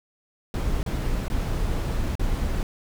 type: noise with dropouts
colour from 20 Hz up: brown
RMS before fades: -25 dBFS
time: 0.54-2.63 s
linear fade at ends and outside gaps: 1 ms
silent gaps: 0.83-0.862 / 1.282-1.3 / 2.154-2.195 s
effects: none